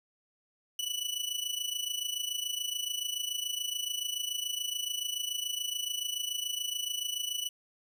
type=tone with amplitude modulation; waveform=sawtooth; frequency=2960 Hz; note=F#7; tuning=in tune; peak=-26 dBFS; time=0.79-7.49 s; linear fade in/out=2 ms; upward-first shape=sine; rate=27 Hz; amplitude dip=75%; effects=none